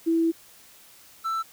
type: tone pair in turn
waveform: sine / triangle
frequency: 329.6 / 1328.7 Hz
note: E4 / E6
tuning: 0 / +13 cents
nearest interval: 2 octaves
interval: 2413 cents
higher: second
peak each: -19 / -23 dBFS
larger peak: first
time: 0.06-0.32 / 1.24-1.43 s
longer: first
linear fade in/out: 20 ms
effects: white hiss -52 dBFS RMS until 1.52 s